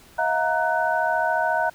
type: tone cluster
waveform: sine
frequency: 642 / 716 / 931 / 1497 Hz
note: E5 / F5 / A#5 / F#6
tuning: -46 / +43 / -2 / +20 cents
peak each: -25 dBFS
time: 0.18-1.7 s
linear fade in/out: 10 ms
effects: pink hiss -51 dBFS RMS until 1.74 s